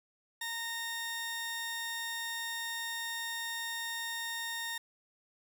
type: tone pair together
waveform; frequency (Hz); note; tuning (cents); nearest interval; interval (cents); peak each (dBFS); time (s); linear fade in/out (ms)
sawtooth; 922.5 / 1845; A#5 / A#6; -18 / -18; octave; 1200; -40 / -32; 0.41-4.78; 5
effects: none